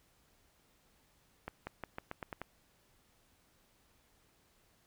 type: accelerating click train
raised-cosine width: 0.5 ms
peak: -25 dBFS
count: 8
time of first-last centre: 1.48-2.416 s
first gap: 190 ms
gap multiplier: 0.88
effects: pink hiss -70 dBFS RMS until 4.86 s